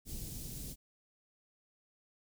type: band-stop noise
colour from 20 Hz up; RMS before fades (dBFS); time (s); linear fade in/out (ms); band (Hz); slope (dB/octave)
pink; -43; 0.05-0.76; 50; 240 to 6200; 12
effects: none

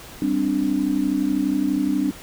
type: chord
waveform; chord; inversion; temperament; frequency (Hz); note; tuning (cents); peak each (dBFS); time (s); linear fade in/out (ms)
sine; G suspended fourth; none; equal with one note detuned; 196.91 / 261.6 / 293.7; G3 / C4 / D4; +8 / 0 / 0; -26 / -23 / -21; 0.22-2.11; 2
effects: pink hiss -41 dBFS RMS until 2.22 s

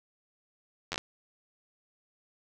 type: slowing click train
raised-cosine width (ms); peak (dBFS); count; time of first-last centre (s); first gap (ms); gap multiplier
0.2; -15; 5; 0.92-0.979; 10; 1.27
effects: none

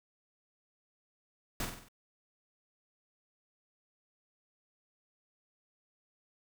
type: noise with echo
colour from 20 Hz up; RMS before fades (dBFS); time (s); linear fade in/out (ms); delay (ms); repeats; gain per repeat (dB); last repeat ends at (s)
pink; -35; 1.6-1.65; 2; 47; 5; -5; 1.885
effects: none

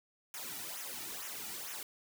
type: noise with flanger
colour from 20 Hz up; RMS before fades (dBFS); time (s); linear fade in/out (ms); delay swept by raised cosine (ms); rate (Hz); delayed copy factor
white; -43; 0.34-1.83; 2; 0.22 to 1.92; 2.2; -0.75
effects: none

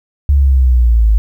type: linear sweep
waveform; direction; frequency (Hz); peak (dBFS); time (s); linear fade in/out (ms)
sine; down; 71.8 to 51.91; -6; 0.29-1.18; 0
effects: 8-bit

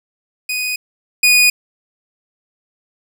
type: tone pair in turn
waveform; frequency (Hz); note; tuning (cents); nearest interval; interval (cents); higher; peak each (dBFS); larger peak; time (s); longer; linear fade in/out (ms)
sawtooth; 2489 / 2475; D#7 / D#7; 0 / -10; unison; 10; first; -15 / -5; second; 0.49-0.76 / 1.23-1.5; neither; 5
effects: none

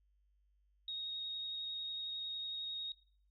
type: tone with vibrato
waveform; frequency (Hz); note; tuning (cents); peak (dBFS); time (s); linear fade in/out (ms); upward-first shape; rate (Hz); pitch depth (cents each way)
sine; 3748; A#7; +9; -39; 0.88-2.92; 2; triangle; 11; 12
effects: noise-tail reverb RT60 0.6 s tail -25 dB re dry + added 50 Hz sine -70 dBFS peak until 3.3 s

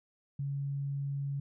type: tone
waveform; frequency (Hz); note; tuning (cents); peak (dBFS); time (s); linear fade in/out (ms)
sine; 140; C#3; +18; -32; 0.39-1.4; 5
effects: none

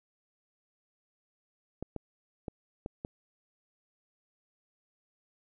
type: clicks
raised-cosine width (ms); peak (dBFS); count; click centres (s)
2; -23; 5; 1.826 / 1.963 / 2.482 / 2.861 / 3.049
effects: none

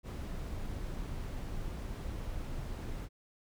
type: noise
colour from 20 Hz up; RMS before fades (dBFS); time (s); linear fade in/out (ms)
brown; -39; 0.03-3.09; 50
effects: none

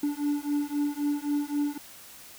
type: beating tone pair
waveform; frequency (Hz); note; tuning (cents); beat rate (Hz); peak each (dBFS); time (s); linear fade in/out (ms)
triangle; 289.2 / 293; D4 / D4; -27 / -4; 3.8; -27; 0.03-1.78; 5
effects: white hiss -48 dBFS RMS until 2.38 s

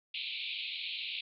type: band-pass noise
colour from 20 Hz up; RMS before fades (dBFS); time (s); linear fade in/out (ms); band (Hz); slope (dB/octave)
pink; -39; 0.14-1.21; 5; 2300 to 4200; 96
effects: none

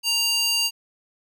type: tone with high-pass filter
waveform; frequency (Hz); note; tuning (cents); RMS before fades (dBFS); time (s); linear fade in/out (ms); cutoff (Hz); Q
square; 932.3; A#5; 0; -22; 0.03-0.71; 50; 3700; 3.6
effects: none

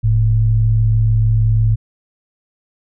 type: tone pair together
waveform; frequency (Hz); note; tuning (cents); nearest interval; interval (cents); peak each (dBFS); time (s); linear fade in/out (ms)
sine; 43.57 / 109.8; F1 / A2; -3 / -3; octave + major third; 1600; -17 / -11; 0.03-1.76; 20
effects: none

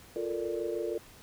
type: chord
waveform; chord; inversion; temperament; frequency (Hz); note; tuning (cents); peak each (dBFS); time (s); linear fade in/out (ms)
sine; Bb major seventh; second; equal; 349.2 / 440 / 466.2 / 587.3; F4 / A4 / Bb4 / D5; 0 / 0 / 0 / 0; -35 / -36 / -36 / -39; 0.16-0.98; 2
effects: pink hiss -54 dBFS RMS until 1.22 s

